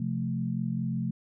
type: chord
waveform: sine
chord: F major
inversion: second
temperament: equal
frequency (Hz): 130.81 / 174.61 / 220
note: C3 / F3 / A3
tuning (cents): 0 / 0 / 0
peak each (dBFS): -32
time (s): 0-1.11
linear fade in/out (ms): 5
effects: none